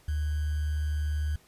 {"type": "tone with sample-and-hold", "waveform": "sine", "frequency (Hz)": 75.1, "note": "D2", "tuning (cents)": 39, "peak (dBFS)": -26, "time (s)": [0.08, 1.36], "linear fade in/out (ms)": 5, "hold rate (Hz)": 1575, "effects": ["pink hiss -60 dBFS RMS until 1.47 s", "resampled to 32000 Hz"]}